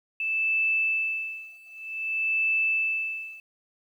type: tone with tremolo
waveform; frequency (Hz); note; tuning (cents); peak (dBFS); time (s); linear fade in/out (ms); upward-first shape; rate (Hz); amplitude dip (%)
sine; 2635; E7; -1; -21; 0.2-3.4; 2; sine; 0.53; 95
effects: 10-bit